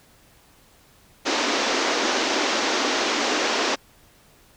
pink band-pass noise, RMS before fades -23 dBFS, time 1.25-3.76 s, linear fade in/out 20 ms, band 250 to 6500 Hz, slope 48 dB/octave, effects pink hiss -55 dBFS RMS until 4.56 s

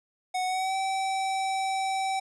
square tone with pitch glide, 739 to 769.9 Hz, F#5 to G5, -2 to -31 cents, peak -27 dBFS, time 0.34-2.2 s, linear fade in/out 10 ms, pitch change +71 cents, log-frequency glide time 0.46-0.75 s, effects resampled to 24000 Hz

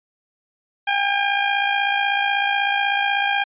15% pulse tone with amplitude modulation, 804 Hz, G5, 44 cents sharp, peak -9 dBFS, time 0.87-3.44 s, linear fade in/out 10 ms, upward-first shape sine, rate 56.2 Hz, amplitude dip 50%, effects resampled to 8000 Hz

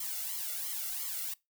blue noise with flanger, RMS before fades -37 dBFS, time 0-1.34 s, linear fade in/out 5 ms, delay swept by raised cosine 0.94 to 1.46 ms, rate 2.9 Hz, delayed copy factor +1, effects noise-tail reverb RT60 0.2 s tail -22 dB re dry

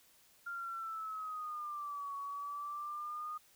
sine linear two-way sweep, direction down then up, 1400 to 1118 to 1233 Hz, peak -39 dBFS, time 0.46-3.38 s, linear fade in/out 10 ms, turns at 2.15 s, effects white hiss -66 dBFS RMS until 3.55 s

